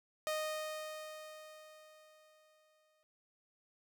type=tone with exponential decay; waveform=sawtooth; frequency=619 Hz; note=D#5; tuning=9 cents flat; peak=-30 dBFS; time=0.27-3.03 s; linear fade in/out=0 ms; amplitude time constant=600 ms; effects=none